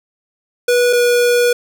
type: tone pair in turn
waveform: square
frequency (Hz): 487.5 / 484.1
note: B4 / B4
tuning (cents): -23 / -35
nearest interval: unison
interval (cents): 12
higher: first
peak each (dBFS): -11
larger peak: neither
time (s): 0.68-0.93 / 0.93-1.53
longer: second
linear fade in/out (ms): 5
effects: none